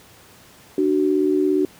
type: tone pair together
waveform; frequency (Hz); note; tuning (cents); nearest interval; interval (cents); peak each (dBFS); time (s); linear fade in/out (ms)
sine; 297.4 / 374.7; D4 / F#4; +22 / +22; major third; 400; -19 / -18; 0.78-1.65; 2
effects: pink hiss -48 dBFS RMS until 1.79 s + high-pass 80 Hz 12 dB/octave